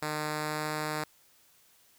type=tone with pitch glide; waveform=5% pulse; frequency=152.2 to 153.08 Hz; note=D#3 to D#3; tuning=-38 to -28 cents; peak=-20 dBFS; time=0.02-1.04 s; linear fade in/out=5 ms; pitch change=+10 cents; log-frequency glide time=0.35-0.68 s; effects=white hiss -63 dBFS RMS until 1.98 s